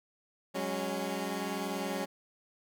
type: chord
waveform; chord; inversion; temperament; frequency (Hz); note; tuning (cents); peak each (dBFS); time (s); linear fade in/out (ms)
15% pulse; F# suspended second; none; equal with one note detuned; 185 / 205.4 / 277.2; F#3 / G#3 / C#4; 0 / -19 / 0; -31; 0.54-2.06; 20
effects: none